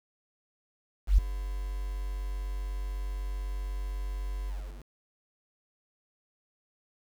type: tone with ADSR envelope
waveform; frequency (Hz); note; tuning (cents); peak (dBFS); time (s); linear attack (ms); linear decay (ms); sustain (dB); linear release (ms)
sine; 47.98; G1; -36; -14; 1.07-4.87; 110; 8; -17; 380
effects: 8-bit